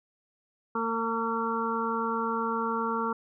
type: harmonic tone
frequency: 227.6 Hz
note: A#3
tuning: 41 cents flat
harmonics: 1 / 2 / 4 / 5 / 6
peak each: -33 / -33 / -33 / -33 / -33 dBFS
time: 0.75-3.13 s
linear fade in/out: 5 ms
effects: none